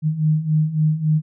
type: beating tone pair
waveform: sine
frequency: 152.6 / 156.2 Hz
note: D#3 / D#3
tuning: -33 / +7 cents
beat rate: 3.6 Hz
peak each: -21 / -17 dBFS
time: 0.02-1.22 s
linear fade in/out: 50 ms
effects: none